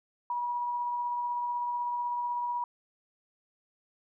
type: tone with tremolo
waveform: sine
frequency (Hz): 966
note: B5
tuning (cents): -39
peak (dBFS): -28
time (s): 0.3-2.64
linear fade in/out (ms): 2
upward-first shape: triangle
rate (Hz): 16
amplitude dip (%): 25
effects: none